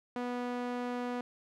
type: tone with band-pass filter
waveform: sawtooth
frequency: 245.3 Hz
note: B3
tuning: 12 cents flat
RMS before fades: -36 dBFS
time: 0.16-1.21 s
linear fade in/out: 2 ms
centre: 640 Hz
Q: 0.51
effects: none